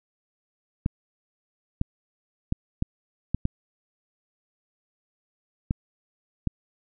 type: clicks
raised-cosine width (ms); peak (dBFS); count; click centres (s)
5; -11; 8; 0.861 / 1.814 / 2.524 / 2.824 / 3.346 / 3.454 / 5.709 / 6.473
effects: none

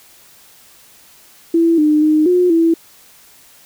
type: tone with pitch steps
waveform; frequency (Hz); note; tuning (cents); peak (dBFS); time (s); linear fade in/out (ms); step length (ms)
sine; 332.9 / 302.8 / 307.8 / 359.1 / 330.5; E4 / D#4 / D#4 / F4 / E4; +17 / -47 / -19 / +48 / +5; -9; 1.54-2.74; 5; 240
effects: white hiss -46 dBFS RMS until 3.65 s

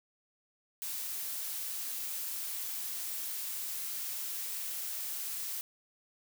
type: noise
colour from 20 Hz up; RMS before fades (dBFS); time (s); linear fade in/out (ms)
blue; -38; 0.82-5.61; 0
effects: none

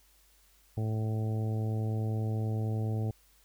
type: harmonic tone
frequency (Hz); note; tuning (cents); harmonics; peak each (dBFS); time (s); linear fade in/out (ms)
109.5; A2; -8; 1 / 2 / 3 / 4 / 5 / 6 / 7; -29 / -39 / -43 / -43 / -48 / -50 / -48; 0.77-3.11; 5
effects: added 50 Hz sine -65 dBFS peak until 3.44 s + white hiss -65 dBFS RMS until 3.44 s

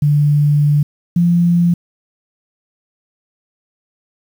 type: tone pair in turn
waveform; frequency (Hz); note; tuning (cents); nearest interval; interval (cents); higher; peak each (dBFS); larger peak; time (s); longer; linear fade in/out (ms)
sine; 146.83 / 172.66; D3 / F3; 0 / -19; minor third; 281; second; -9; neither; 0.02-0.83 / 1.16-1.74; first; 5
effects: 7-bit

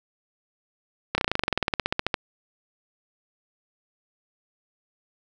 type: slowing click train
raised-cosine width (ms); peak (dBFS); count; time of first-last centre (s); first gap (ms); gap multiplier
0.3; -6; 21; 1.15-2.142; 30; 1.05
effects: none

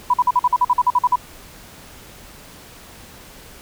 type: tone bursts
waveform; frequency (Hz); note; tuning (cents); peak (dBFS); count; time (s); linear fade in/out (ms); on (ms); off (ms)
sine; 987.8; B5; 0; -11; 13; 0.1-1.158; 5; 38; 47
effects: pink hiss -42 dBFS RMS until 3.61 s

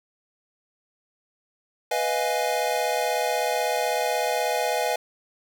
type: chord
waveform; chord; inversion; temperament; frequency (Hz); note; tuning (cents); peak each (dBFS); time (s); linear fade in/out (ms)
square; F half-diminished seventh; second; equal; 493.9 / 622.3 / 698.5 / 830.6; Cb5 / Eb5 / F5 / Ab5; 0 / 0 / 0 / 0; -29; 1.91-4.96; 5
effects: none

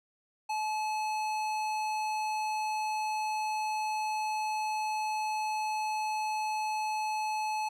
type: tone with tanh clipping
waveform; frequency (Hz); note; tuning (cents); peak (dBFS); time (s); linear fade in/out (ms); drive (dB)
sine; 860; A5; -40; -32; 0.49-7.69; 10; 18
effects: none

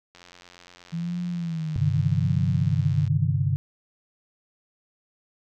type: click train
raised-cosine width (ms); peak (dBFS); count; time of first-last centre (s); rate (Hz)
0.2; -30; 260; 0.15-3.077; 88.5
type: tone with vibrato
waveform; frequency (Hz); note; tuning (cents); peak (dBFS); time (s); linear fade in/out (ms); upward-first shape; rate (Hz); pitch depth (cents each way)
sine; 164.6; E3; -2; -26; 0.92-3.32; 20; sine; 0.83; 120
type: chord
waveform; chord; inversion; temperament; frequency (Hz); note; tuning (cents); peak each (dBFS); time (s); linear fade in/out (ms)
sine; G suspended fourth; none; just; 98 / 130.67 / 147; G2 / C3 / D3; 0 / -2 / +2; -25; 1.76-3.56; 0
effects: none

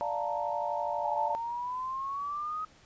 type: chord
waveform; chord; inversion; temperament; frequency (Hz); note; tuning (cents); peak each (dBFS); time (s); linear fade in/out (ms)
sine; Bb major seventh; first; equal; 587.3 / 698.5 / 880 / 932.3; D5 / F5 / A5 / Bb5; 0 / 0 / 0 / 0; -35; 0.01-1.35; 0
type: exponential sweep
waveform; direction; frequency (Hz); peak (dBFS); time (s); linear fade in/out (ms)
sine; up; 840 to 1268; -32; 1.04-2.65; 5
effects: pink hiss -59 dBFS RMS until 2.85 s + resampled to 16000 Hz

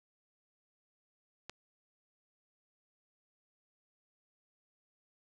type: click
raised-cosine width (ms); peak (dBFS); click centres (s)
0.2; -25; 1.496
effects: none

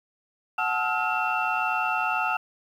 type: tone cluster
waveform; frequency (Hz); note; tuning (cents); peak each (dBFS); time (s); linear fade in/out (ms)
sine; 739 / 868 / 1288 / 1410 / 2702; F#5 / A5 / E6 / F6 / E7; -2 / -24 / -41 / +16 / +42; -29; 0.58-2.37; 5
effects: tanh soft clip ceiling -14 dBFS + 9-bit

